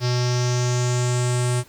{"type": "tone with low-pass filter sweep", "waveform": "square", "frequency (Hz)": 123.47, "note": "B2", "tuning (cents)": 0, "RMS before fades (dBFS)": -21, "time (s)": [0, 1.64], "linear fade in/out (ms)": 50, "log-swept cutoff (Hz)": [5100, 9000], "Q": 4.9, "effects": ["pink hiss -51 dBFS RMS until 1.68 s"]}